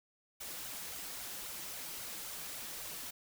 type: noise with flanger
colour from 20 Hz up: white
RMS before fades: -44 dBFS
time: 0.4-3.11 s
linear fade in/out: 10 ms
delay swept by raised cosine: 1.3 to 6.2 ms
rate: 3.7 Hz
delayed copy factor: +0.6
effects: none